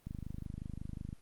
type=click train; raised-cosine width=5 ms; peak=-29 dBFS; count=28; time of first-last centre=0.07-1.129 s; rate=25.5 Hz; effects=pink hiss -67 dBFS RMS until 1.21 s + Opus 24 kbps